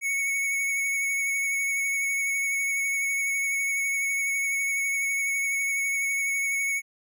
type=tone with vibrato; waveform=square; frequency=2217 Hz; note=C#7; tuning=in tune; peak=-25 dBFS; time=0.01-6.82 s; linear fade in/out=50 ms; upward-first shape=triangle; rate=12 Hz; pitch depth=20 cents each way; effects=none